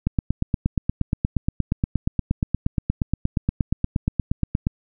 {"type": "click train", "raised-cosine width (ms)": 5, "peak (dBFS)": -7, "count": 40, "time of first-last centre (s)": [0.07, 4.669], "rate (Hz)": 8.48, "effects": []}